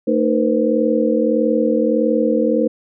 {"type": "tone cluster", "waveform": "sine", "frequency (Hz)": [225.3, 306.8, 474.4, 516], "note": ["A3", "D#4", "A#4", "C5"], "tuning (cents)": [41, -24, 30, -24], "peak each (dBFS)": -19, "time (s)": [0.07, 2.68], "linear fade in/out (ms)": 10, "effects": []}